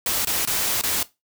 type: noise with dropouts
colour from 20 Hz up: white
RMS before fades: -23 dBFS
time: 0.06-1.03 s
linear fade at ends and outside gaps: 2 ms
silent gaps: 0.249-0.271 / 0.452-0.473 / 0.813-0.835 s
effects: noise-tail reverb RT60 0.2 s tail -17 dB re dry